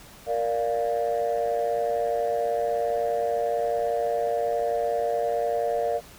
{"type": "chord", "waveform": "sine", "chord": "Bb major", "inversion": "none", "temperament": "equal", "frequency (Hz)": [466.2, 587.3, 698.5], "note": ["Bb4", "D5", "F5"], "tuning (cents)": [0, 0, 0], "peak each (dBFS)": -26, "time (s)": [0.26, 6.01], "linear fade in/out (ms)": 50, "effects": ["tanh soft clip ceiling -17 dBFS", "pink hiss -48 dBFS RMS until 6.18 s"]}